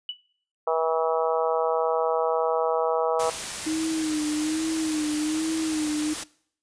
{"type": "tone with exponential decay", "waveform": "sine", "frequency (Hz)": 2960, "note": "F#7", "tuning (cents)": 0, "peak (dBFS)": -25, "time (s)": [0.09, 0.2], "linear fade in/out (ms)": 2, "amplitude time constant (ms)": 22}
{"type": "harmonic tone", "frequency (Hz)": 161.8, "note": "E3", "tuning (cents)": -32, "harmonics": [3, 4, 5, 6, 7, 8], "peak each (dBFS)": [-25, -27, -29, -31, -32, -33], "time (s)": [0.67, 3.3], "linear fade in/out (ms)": 5}
{"type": "noise", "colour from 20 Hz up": "white", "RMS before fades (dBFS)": -32, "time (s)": [3.19, 6.24], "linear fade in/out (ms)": 10}
{"type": "tone with vibrato", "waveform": "sine", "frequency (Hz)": 311.1, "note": "D#4", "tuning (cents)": 0, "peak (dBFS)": -24, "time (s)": [3.66, 6.14], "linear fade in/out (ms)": 10, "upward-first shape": "sine", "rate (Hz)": 1.2, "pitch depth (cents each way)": 54}
{"effects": ["noise-tail reverb RT60 0.6 s tail -21 dB re dry", "resampled to 22050 Hz"]}